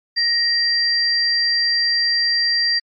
sine tone pair together, 1875 / 4730 Hz, A#6 / D8, +10 / +12 cents, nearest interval octave + major third, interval 1602 cents, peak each -21 / -16 dBFS, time 0.16-2.8 s, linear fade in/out 20 ms, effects MP3 48 kbps

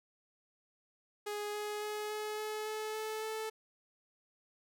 sawtooth tone with pitch steps, 415.8 / 418.9 / 422.1 / 425.3 / 428.5 / 431.7 / 435 / 438.2 Hz, G#4 / G#4 / G#4 / G#4 / A4 / A4 / A4 / A4, +2 / +15 / +28 / +41 / -46 / -33 / -20 / -7 cents, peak -33 dBFS, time 1.26-3.5 s, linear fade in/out 10 ms, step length 280 ms, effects none

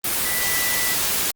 sine tone in noise, 1975.5 Hz, B6, in tune, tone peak -26 dBFS, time 0.25-0.94 s, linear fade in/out 5 ms, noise white, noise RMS -22 dBFS, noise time 0.04-1.31 s, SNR -7 dB, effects Opus 24 kbps

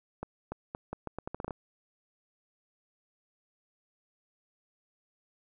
accelerating click train, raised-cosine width 1 ms, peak -22 dBFS, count 12, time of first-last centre 0.23-1.508 s, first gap 290 ms, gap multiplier 0.79, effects none

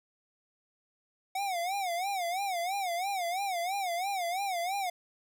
square tone with vibrato, 740 Hz, F#5, in tune, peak -31 dBFS, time 1.35-4.9 s, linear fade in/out 5 ms, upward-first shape sine, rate 3 Hz, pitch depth 150 cents each way, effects 12-bit

